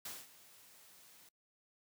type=noise with ADSR envelope; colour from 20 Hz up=white; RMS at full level=-44 dBFS; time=0.05-1.29 s; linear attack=4 ms; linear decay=210 ms; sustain=-17 dB; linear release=3 ms; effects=noise-tail reverb RT60 0.1 s tail -25 dB re dry + high-pass 80 Hz 12 dB/octave